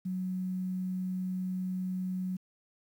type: tone with quantisation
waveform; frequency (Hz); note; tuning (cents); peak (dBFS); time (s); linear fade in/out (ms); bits
sine; 185; F#3; 0; -31; 0.05-2.37; 10; 10
effects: none